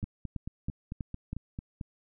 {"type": "two click trains", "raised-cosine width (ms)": 5, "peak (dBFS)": [-24, -22], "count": [9, 5], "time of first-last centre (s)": [[0.03, 1.812], [0.04, 1.33]], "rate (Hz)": [4.49, 3.1], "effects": []}